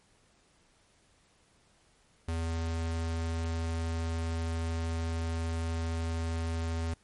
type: tone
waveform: square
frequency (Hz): 82.41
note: E2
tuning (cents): 0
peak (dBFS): -31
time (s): 2.28-6.94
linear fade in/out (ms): 5
effects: pink hiss -66 dBFS RMS until 7.03 s + MP3 48 kbps